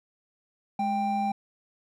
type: tone pair together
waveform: triangle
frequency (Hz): 209 / 789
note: G#3 / G5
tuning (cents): +11 / +11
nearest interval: octave + major seventh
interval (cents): 2300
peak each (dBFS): -28 / -24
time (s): 0.79-1.32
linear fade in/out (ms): 5
effects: none